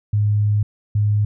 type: tone pair in turn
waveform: sine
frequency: 104.4 / 104.4 Hz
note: G#2 / G#2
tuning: +10 / +10 cents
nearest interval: unison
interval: 0 cents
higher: neither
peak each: -14 dBFS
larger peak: neither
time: 0.13-0.63 / 0.95-1.25 s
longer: first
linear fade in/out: 5 ms
effects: none